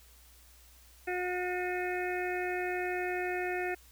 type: harmonic tone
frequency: 361.2 Hz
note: F#4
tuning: 42 cents flat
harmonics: 1 / 2 / 4 / 5 / 6 / 7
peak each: -34 / -37 / -42 / -39 / -43 / -43 dBFS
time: 1.07-3.75 s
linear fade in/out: 10 ms
effects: added 60 Hz sine -58 dBFS peak until 3.91 s + white hiss -60 dBFS RMS until 3.91 s